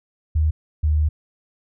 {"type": "tone pair in turn", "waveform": "sine", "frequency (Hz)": [77.5, 76.21], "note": ["D#2", "D#2"], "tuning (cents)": [-6, -35], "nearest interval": "unison", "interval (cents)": 29, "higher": "first", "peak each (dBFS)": -15, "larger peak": "neither", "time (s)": [[0.35, 0.51], [0.83, 1.09]], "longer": "second", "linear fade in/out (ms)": 10, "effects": []}